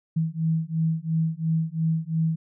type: beating tone pair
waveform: sine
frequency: 160.1 / 163 Hz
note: D#3 / E3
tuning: +50 / -19 cents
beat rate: 2.9 Hz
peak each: -25 dBFS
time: 0.16-2.36 s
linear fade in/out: 10 ms
effects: none